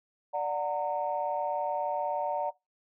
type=chord; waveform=sine; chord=D augmented; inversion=none; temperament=just; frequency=587.3 / 734.2 / 917.7 Hz; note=D5 / F#5 / A#5; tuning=0 / -14 / -27 cents; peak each=-32 dBFS; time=0.33-2.51 s; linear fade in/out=20 ms; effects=noise-tail reverb RT60 0.2 s tail -21 dB re dry + tanh soft clip ceiling -19 dBFS